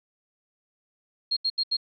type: tone bursts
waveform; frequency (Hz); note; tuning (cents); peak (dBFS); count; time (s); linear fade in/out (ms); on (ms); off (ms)
sine; 4246; C8; +25; -22; 4; 1.31-1.769; 10; 57; 77
effects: none